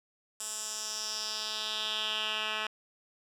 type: tone with band-pass filter sweep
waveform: 10% pulse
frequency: 215.8 Hz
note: A3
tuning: 33 cents flat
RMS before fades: -35 dBFS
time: 0.4-2.67 s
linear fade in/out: 2 ms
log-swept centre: 8100 to 2300 Hz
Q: 3
effects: none